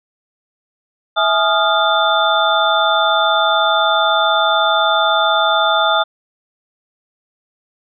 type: tone cluster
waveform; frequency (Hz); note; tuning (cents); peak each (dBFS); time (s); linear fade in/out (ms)
sine; 655 / 839 / 1232 / 1396 / 3546; E5 / G#5 / D#6 / F6 / A7; -11 / +17 / -17 / -1 / +13; -18; 1.16-6.04; 20
effects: none